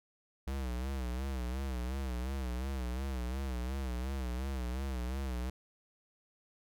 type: tone with vibrato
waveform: square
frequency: 64.3 Hz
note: C2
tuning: 30 cents flat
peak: -35 dBFS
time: 0.47-5.5 s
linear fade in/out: 5 ms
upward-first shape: sine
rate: 2.8 Hz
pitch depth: 110 cents each way
effects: none